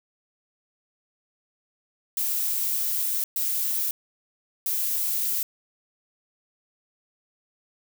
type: noise bursts at uneven times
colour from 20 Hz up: violet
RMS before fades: -26 dBFS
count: 3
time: 2.17-3.24 / 3.36-3.91 / 4.66-5.43 s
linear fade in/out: 2 ms
effects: none